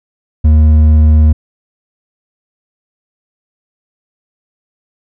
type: tone with hard clipping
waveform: sine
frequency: 77 Hz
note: D#2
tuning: 17 cents flat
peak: -5 dBFS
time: 0.44-1.33 s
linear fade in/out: 10 ms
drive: 5 dB
effects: none